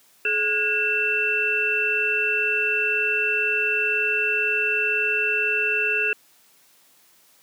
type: tone cluster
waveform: sine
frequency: 426.4 / 1448 / 1637 / 2679 Hz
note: G#4 / F#6 / G#6 / E7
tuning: +46 / -38 / -25 / +27 cents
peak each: -29 / -28 / -29 / -21 dBFS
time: 0.25-6.13 s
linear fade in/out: 2 ms
effects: white hiss -57 dBFS RMS until 7.42 s + high-pass 150 Hz 12 dB/octave